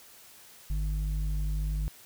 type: tone with low-pass filter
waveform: square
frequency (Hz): 50.7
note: G#1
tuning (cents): -41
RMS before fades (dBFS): -30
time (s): 0.7-1.88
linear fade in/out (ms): 0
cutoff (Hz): 120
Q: 2.5
effects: white hiss -53 dBFS RMS until 2.05 s